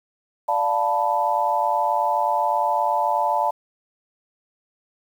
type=chord; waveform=sine; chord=B half-diminished seventh; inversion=first; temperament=equal; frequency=587.3 / 698.5 / 880 / 987.8 Hz; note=D5 / F5 / A5 / B5; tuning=0 / 0 / 0 / 0 cents; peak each=-26 / -25 / -21 / -25 dBFS; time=0.48-3.51 s; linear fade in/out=10 ms; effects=8-bit